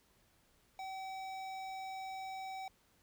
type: tone with notch filter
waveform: square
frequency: 764 Hz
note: G5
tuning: 45 cents flat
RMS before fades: -44 dBFS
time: 0.79-2.68 s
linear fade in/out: 2 ms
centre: 11000 Hz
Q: 0.61
effects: pink hiss -71 dBFS RMS until 3.02 s